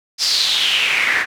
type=noise with band-pass filter sweep; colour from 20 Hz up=pink; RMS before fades=-17 dBFS; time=0.18-1.26 s; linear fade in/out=50 ms; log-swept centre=5200 to 1700 Hz; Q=5; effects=none